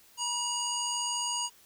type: harmonic tone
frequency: 959 Hz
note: A#5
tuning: 49 cents sharp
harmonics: 1 / 3 / 5 / 7 / 9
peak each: -35 / -36 / -38 / -34 / -38 dBFS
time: 0.17-1.5 s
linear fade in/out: 50 ms
effects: white hiss -59 dBFS RMS until 1.65 s